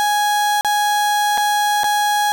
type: tone with dropouts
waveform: 35% pulse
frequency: 830.6 Hz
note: G#5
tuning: in tune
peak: -13 dBFS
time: 0-2.32 s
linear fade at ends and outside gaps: 0 ms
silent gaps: 0.61-0.647 / 1.375-1.379 / 1.834-1.842 s
effects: none